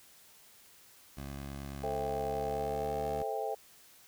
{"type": "tone with pitch glide", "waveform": "15% pulse", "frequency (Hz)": [69.3, 73.17], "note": ["C#2", "D2"], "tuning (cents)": [0, -6], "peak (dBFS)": -34, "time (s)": [1.17, 3.23], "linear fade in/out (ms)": 5, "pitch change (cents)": 94, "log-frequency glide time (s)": [2.29, 2.96]}
{"type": "chord", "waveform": "sine", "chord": "A minor seventh", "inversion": "none", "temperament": "just", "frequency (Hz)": [440, 528, 660, 792], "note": ["A4", "C5", "E5", "G5"], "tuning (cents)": [0, 16, 2, 18], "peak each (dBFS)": [-37, -40, -39, -37], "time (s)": [1.83, 3.55], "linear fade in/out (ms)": 10}
{"effects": ["white hiss -59 dBFS RMS until 4.07 s"]}